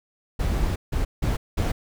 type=noise bursts at uneven times; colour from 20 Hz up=brown; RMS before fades=-23 dBFS; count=4; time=0.39-0.76 / 0.92-1.05 / 1.22-1.37 / 1.57-1.72 s; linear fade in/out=10 ms; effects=none